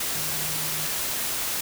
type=tone in noise; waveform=sine; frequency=155.56 Hz; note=D#3; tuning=in tune; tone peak=-39 dBFS; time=0.15-0.87 s; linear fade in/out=5 ms; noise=white; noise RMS=-28 dBFS; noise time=0-1.61 s; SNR=-14 dB; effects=none